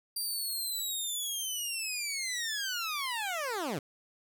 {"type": "linear sweep", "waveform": "15% pulse", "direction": "down", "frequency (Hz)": [4750, 123.47], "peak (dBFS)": -26, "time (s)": [0.16, 3.79], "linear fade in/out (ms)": 5, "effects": []}